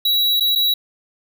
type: tone with dropouts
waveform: square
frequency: 3897 Hz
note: B7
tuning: 24 cents flat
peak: -15 dBFS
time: 0.05-0.74 s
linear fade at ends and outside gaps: 5 ms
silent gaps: 0.399-0.406 / 0.552-0.557 s
effects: none